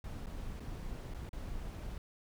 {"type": "noise with dropouts", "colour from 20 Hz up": "brown", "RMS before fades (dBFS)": -42, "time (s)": [0.04, 1.98], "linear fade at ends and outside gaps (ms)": 2, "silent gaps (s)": [[0.26, 0.268], [0.598, 0.603], [1.139, 1.145], [1.292, 1.33]], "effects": []}